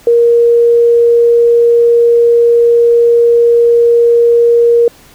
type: tone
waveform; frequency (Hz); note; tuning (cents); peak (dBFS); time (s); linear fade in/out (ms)
sine; 470.5; A#4; +16; -4; 0.07-4.88; 2
effects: pink hiss -41 dBFS RMS until 5.14 s